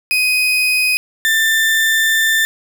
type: tone pair in turn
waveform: 35% pulse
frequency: 2503 / 1782.7 Hz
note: D#7 / A6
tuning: +10 / +22 cents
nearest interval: tritone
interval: 588 cents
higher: first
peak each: -11 / -10 dBFS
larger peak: second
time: 0.11-0.97 / 1.25-2.45 s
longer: second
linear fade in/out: 0 ms
effects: none